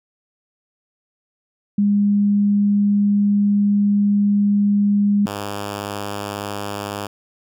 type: tone pair in turn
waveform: sine / 5% pulse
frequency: 203.7 / 101.85 Hz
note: G#3 / G#2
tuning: -33 / -33 cents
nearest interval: octave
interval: 1200 cents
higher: first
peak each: -13 / -14 dBFS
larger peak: first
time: 1.78-5.26 / 5.26-7.07 s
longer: first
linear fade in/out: 5 ms
effects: none